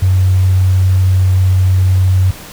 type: tone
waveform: sine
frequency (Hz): 93.3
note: F#2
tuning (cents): +15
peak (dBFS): -7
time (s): 0.02-2.31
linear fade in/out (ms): 5
effects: pink hiss -32 dBFS RMS until 2.52 s